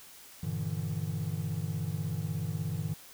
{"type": "chord", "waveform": "triangle", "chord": "E half-diminished seventh", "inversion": "first", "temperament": "just", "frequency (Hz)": [98.89, 118.67, 148.33, 164.81], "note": ["G2", "Bb2", "D3", "E3"], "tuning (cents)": [16, 31, 18, 0], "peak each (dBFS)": [-35, -37, -34, -34], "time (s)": [0.43, 2.94], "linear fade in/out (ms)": 5, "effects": ["white hiss -52 dBFS RMS until 3.13 s"]}